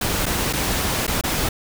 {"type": "noise with dropouts", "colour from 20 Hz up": "pink", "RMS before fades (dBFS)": -22, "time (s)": [0.01, 1.49], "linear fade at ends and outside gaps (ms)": 5, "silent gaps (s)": [[0.258, 0.263], [0.529, 0.533], [1.068, 1.077], [1.212, 1.237]], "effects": []}